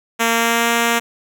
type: tone with pitch glide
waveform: 5% pulse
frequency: 229.8 to 233.5 Hz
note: A#3 to A#3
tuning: -25 to +3 cents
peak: -3 dBFS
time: 0.19-1 s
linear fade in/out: 20 ms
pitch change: +28 cents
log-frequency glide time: 0.3-0.69 s
effects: none